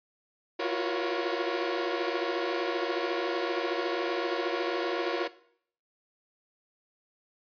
sawtooth tone cluster, 339.5 / 354.2 / 367.6 / 474.9 / 556 Hz, F4 / F4 / F#4 / A#4 / C#5, -49 / +24 / -11 / +32 / +5 cents, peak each -31 dBFS, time 0.59-5.28 s, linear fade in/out 10 ms, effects noise-tail reverb RT60 0.6 s tail -17 dB re dry + resampled to 11025 Hz

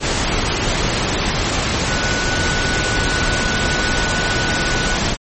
sine tone in noise, 1480 Hz, F#6, in tune, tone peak -22 dBFS, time 1.87-4.99 s, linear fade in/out 50 ms, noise pink, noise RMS -18 dBFS, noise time 0-5.17 s, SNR -7 dB, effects MP3 32 kbps

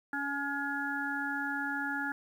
harmonic tone with a mistuned harmonic, 281.1 Hz, C#4, 24 cents sharp, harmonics 1 / 3 / 5 / 6, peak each -38 / -39 / -36 / -36 dBFS, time 0.13-2.12 s, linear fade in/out 2 ms, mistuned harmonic 5, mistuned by +20 cents, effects 10-bit

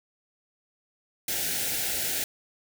white band-stop noise, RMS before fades -29 dBFS, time 1.28-2.24 s, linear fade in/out 2 ms, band 870 to 1400 Hz, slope 96 dB/octave, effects none

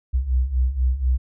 sine beating tone pair, 61 / 65.1 Hz, B1 / C2, -21 / -8 cents, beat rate 4.1 Hz, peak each -23 / -19 dBFS, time 0.13-1.18 s, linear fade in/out 20 ms, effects none

